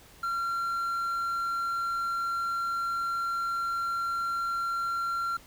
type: tone with quantisation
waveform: triangle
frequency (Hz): 1372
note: F6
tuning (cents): -31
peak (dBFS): -26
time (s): 0.23-5.37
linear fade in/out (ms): 5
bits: 9
effects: pink hiss -54 dBFS RMS until 5.46 s